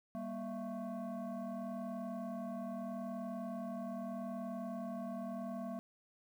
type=tone with frequency modulation; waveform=sine; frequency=237.9 Hz; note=A#3; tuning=35 cents sharp; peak=-38 dBFS; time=0.15-5.79 s; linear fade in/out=0 ms; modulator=435 Hz; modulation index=1.3; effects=tanh soft clip ceiling -35 dBFS + 11-bit